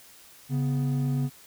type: tone pair together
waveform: triangle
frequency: 139.2 / 248 Hz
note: C#3 / B3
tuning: +8 / +7 cents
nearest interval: minor seventh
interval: 999 cents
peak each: -22 / -28 dBFS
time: 0.49-1.3 s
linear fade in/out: 50 ms
effects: tanh soft clip ceiling -15 dBFS + white hiss -52 dBFS RMS until 1.46 s